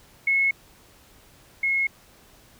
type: tone pair in turn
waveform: sine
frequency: 2184 / 2169 Hz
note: C#7 / C#7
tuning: -26 / -38 cents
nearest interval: unison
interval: 12 cents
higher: first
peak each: -18 / -20 dBFS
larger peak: first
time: 0.27-0.51 / 1.63-1.87 s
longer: neither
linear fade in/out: 5 ms
effects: pink hiss -54 dBFS RMS until 2.59 s